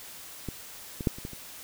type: clicks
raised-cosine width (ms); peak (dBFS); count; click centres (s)
3; -20 / -21 / -10 / -29 / -23 / -30; 6; 0.487 / 1.008 / 1.072 / 1.185 / 1.251 / 1.333
effects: white hiss -45 dBFS RMS until 1.63 s